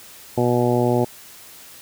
harmonic tone, 121.7 Hz, B2, 25 cents flat, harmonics 1 / 2 / 3 / 4 / 5 / 6 / 7, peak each -22 / -22 / -21 / -24 / -25 / -28 / -27 dBFS, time 0.37-1.05 s, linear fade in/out 10 ms, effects white hiss -43 dBFS RMS until 1.81 s

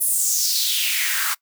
white noise with high-pass filter sweep, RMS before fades -21 dBFS, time 0-1.35 s, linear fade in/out 20 ms, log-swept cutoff 11000 to 1200 Hz, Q 3.7, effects noise-tail reverb RT60 0.1 s tail -22 dB re dry

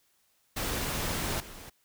pink noise with level steps, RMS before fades -32 / -46 dBFS, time 0.56-1.7 s, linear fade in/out 10 ms, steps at 1.4 s, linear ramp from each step 2 ms, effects white hiss -70 dBFS RMS until 1.84 s

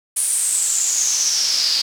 pink noise with band-pass filter sweep, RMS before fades -19 dBFS, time 0.16-1.82 s, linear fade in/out 10 ms, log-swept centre 9600 to 4600 Hz, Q 8, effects none

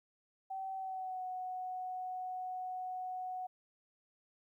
sine tone with pitch glide, 767 to 738.7 Hz, G5 to F#5, -38 to -3 cents, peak -38 dBFS, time 0.5-3.47 s, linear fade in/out 10 ms, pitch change -65 cents, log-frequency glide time 0.76-1.23 s, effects 13-bit

